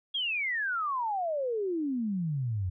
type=exponential sweep; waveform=sine; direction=down; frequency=3345 to 87.31 Hz; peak=-28 dBFS; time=0.14-2.7 s; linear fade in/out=10 ms; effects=none